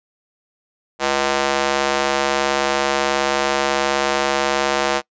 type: tone with high-pass filter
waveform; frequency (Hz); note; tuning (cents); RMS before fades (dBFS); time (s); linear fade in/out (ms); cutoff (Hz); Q
square; 69.3; C#2; 0; -19; 0.99-5.02; 50; 570; 0.96
effects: noise-tail reverb RT60 0.1 s tail -23 dB re dry + resampled to 16000 Hz